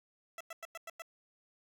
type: tone bursts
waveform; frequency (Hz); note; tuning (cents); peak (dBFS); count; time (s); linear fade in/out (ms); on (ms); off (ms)
15% pulse; 662; E5; +7; -36; 6; 0.38-1.021; 2; 26; 97
effects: none